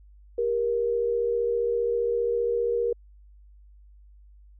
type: tone pair together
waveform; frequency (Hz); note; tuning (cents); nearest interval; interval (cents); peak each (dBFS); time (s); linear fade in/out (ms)
sine; 396.9 / 472; G4 / A#4; +22 / +22; minor third; 300; -30 / -23; 0.38-2.93; 5
effects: added 50 Hz sine -49 dBFS peak until 4.59 s